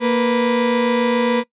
35% pulse tone pair together, 233.3 / 493.9 Hz, A#3 / B4, +2 / 0 cents, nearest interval octave + minor second, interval 1298 cents, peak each -16 dBFS, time 0-1.44 s, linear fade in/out 50 ms, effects noise-tail reverb RT60 0.1 s tail -22 dB re dry + resampled to 8000 Hz

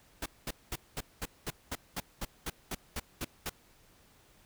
pink noise bursts, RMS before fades -36 dBFS, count 14, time 0.22-3.496 s, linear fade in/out 5 ms, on 39 ms, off 210 ms, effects pink hiss -63 dBFS RMS until 4.45 s

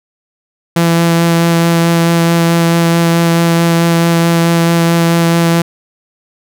sawtooth tone with vibrato, 168.1 Hz, E3, 34 cents sharp, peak -4 dBFS, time 0.76-5.62 s, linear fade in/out 5 ms, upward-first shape sine, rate 4.6 Hz, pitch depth 10 cents each way, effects none

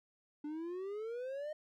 triangle exponential sweep, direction up, 291.8 to 621 Hz, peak -37 dBFS, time 0.44-1.53 s, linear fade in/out 5 ms, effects none

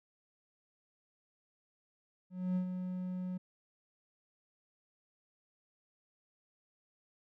triangle tone with ADSR envelope, 182.8 Hz, F#3, 21 cents flat, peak -27 dBFS, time 2.3-3.38 s, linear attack 260 ms, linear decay 94 ms, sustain -7 dB, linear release 11 ms, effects none

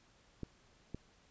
clicks, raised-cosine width 3 ms, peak -28 dBFS, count 2, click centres 0.433 / 0.946 s, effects pink hiss -67 dBFS RMS until 1.3 s + resampled to 16000 Hz

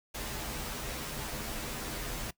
pink noise with comb filter, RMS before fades -38 dBFS, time 0.14-2.31 s, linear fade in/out 10 ms, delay 11 ms, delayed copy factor -0.8, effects noise-tail reverb RT60 0.1 s tail -20 dB re dry

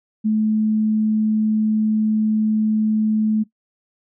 sine tone, 216.2 Hz, A3, 30 cents flat, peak -15 dBFS, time 0.24-3.44 s, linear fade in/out 20 ms, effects noise-tail reverb RT60 0.1 s tail -17 dB re dry

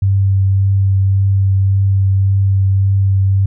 sine tone with vibrato, 97.3 Hz, G2, 12 cents flat, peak -9 dBFS, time 0.02-3.46 s, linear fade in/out 5 ms, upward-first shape triangle, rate 1.8 Hz, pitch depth 14 cents each way, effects none

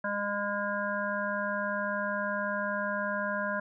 harmonic tone, 203.7 Hz, G#3, 33 cents flat, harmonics 1 / 3 / 5 / 7 / 8, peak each -37 / -34 / -36 / -36 / -35 dBFS, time 0.04-3.6 s, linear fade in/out 5 ms, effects none

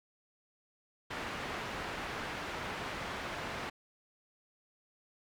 white low-pass noise, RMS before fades -40 dBFS, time 1.1-3.7 s, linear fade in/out 10 ms, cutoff 1900 Hz, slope 12 dB/octave, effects none

